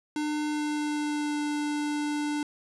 square tone with pitch glide, 300 to 295.9 Hz, D4 to D4, +37 to +13 cents, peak -28 dBFS, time 0.16-2.43 s, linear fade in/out 2 ms, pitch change -24 cents, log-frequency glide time 0.49-1.4 s, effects resampled to 24000 Hz

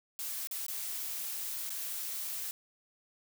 blue noise with dropouts, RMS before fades -38 dBFS, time 0.19-2.51 s, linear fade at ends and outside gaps 0 ms, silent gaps 0.472-0.512 / 0.665-0.683 / 1.694-1.703 s, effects none

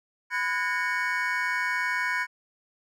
triangle tone cluster, 1000 / 1462 / 1639 / 1822 / 2229 Hz, B5 / F#6 / G#6 / A#6 / C#7, +21 / -21 / -23 / -40 / +9 cents, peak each -30 dBFS, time 0.3-2.27 s, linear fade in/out 50 ms, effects none

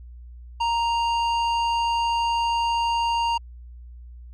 square tone with low-pass filter, 932.3 Hz, A#5, in tune, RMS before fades -23 dBFS, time 0.6-3.38 s, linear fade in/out 10 ms, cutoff 4100 Hz, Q 0.89, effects added 60 Hz sine -39 dBFS peak until 4.33 s

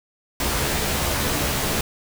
pink noise with comb filter, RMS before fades -23 dBFS, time 0.4-1.81 s, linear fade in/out 2 ms, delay 14 ms, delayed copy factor +0.7, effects none

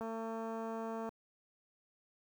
click train, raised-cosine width 1 ms, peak -29 dBFS, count 244, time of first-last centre 0.01-1.09 s, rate 225 Hz, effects high-pass 60 Hz 12 dB/octave + 10-bit

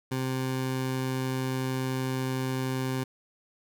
20% pulse tone, 130.5 Hz, C3, 4 cents flat, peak -23 dBFS, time 0.11-3.04 s, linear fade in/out 10 ms, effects none

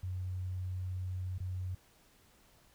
sine tone with dropouts, 92 Hz, F#2, 9 cents flat, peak -35 dBFS, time 0.03-1.75 s, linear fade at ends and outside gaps 5 ms, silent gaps 1.382-1.402 s, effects pink hiss -65 dBFS RMS until 2.74 s

